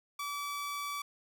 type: tone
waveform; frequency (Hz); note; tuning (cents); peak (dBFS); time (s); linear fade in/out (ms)
sawtooth; 1151; D6; -35; -32; 0.19-1.02; 5
effects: none